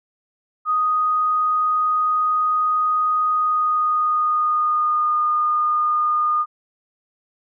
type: tone with pitch glide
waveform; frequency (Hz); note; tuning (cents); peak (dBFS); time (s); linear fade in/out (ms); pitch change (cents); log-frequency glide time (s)
sine; 1244.5 to 1221; D#6 to D#6; 0 to -33; -16; 0.65-6.46; 50; -33; 3.28-5.19
effects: none